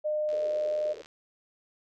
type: tone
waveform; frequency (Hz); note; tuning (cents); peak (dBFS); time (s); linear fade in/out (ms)
sine; 607; D#5; -43; -26; 0.04-0.94; 20
type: click train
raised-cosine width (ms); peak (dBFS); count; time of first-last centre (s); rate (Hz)
0.2; -33; 61; 0.29-1.059; 78
type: band-pass noise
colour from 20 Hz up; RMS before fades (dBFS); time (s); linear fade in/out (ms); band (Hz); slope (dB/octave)
white; -44; 0.32-1.02; 5; 390 to 540; 48
effects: none